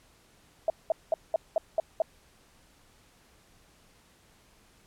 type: tone bursts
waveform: sine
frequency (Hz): 648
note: E5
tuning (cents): -30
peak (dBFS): -21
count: 7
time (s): 0.68-2.02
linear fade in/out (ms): 2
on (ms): 20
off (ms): 200
effects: pink hiss -61 dBFS RMS until 4.86 s + low-pass 12000 Hz 12 dB/octave